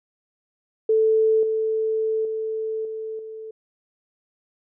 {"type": "tone with level steps", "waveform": "sine", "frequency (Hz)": 440, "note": "A4", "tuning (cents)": 0, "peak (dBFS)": [-15, -20, -24, -28, -33], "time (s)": [0.89, 3.51], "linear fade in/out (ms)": 5, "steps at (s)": [1.43, 2.25, 2.85, 3.19], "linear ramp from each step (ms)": 2, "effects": []}